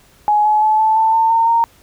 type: tone with pitch steps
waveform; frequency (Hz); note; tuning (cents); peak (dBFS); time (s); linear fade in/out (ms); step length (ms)
sine; 839 / 850.7 / 862.6 / 874.6 / 886.8 / 899.2 / 911.8 / 924.5; G#5 / G#5 / A5 / A5 / A5 / A5 / A#5 / A#5; +17 / +41 / -35 / -11 / +13 / +37 / -39 / -15; -10; 0.28-1.64; 0; 170
effects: pink hiss -50 dBFS RMS until 1.82 s